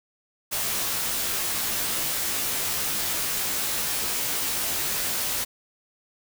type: noise with comb filter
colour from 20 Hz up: white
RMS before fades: -27 dBFS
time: 0.51-5.45 s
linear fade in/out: 20 ms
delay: 16 ms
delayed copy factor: -0.95
effects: none